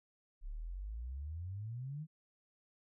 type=exponential sweep; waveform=sine; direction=up; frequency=33.14 to 161.4 Hz; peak=-40 dBFS; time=0.41-2.07 s; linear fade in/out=50 ms; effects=none